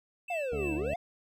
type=tone with tremolo; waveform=triangle; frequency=2649 Hz; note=E7; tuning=8 cents sharp; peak=-33 dBFS; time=0.28-0.94 s; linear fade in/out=5 ms; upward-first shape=triangle; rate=3.2 Hz; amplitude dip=90%
type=exponential two-way sweep; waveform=triangle; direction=down then up; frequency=735 to 300 to 735 Hz; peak=-29 dBFS; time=0.3-0.96 s; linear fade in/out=5 ms; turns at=0.75 s
type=harmonic tone; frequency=72.8 Hz; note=D2; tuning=15 cents flat; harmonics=1 / 2 / 3 / 4 / 6 / 7 / 8 / 9 / 10; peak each=-38 / -41 / -43 / -44 / -46 / -46 / -47 / -48 / -48 dBFS; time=0.52-0.94 s; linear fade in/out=5 ms
effects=none